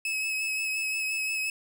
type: tone with vibrato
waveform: 40% pulse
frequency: 2577 Hz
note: E7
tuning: 40 cents flat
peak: -27 dBFS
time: 0.05-1.5 s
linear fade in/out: 2 ms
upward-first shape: sine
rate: 5.7 Hz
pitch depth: 21 cents each way
effects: none